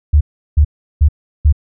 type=tone bursts; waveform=sine; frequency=74 Hz; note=D2; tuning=14 cents sharp; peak=-5 dBFS; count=4; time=0.13-1.526 s; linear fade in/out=10 ms; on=79 ms; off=360 ms; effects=none